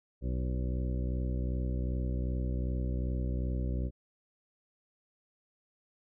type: harmonic tone with a mistuned harmonic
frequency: 62.6 Hz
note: B1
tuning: 24 cents sharp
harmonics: 1 / 2 / 3 / 4 / 5 / 6 / 8 / 9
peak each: -31 / -37 / -41 / -43 / -45 / -47 / -49 / -50 dBFS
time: 0.21-3.91 s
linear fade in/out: 50 ms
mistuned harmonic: 8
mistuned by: -24 cents
effects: none